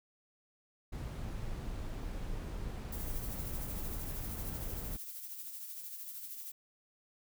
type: noise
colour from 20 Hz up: brown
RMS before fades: -40 dBFS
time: 0.92-4.97 s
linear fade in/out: 10 ms
type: noise with tremolo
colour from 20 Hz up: violet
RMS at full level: -43 dBFS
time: 2.92-6.52 s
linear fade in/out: 5 ms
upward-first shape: triangle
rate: 13 Hz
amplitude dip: 50%
effects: none